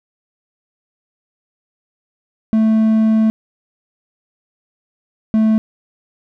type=tone pair in turn; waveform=triangle; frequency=220 / 219 Hz; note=A3 / A3; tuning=0 / -8 cents; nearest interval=unison; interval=8 cents; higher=first; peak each=-8 dBFS; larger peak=neither; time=2.53-3.3 / 5.34-5.58 s; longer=first; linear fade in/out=0 ms; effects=none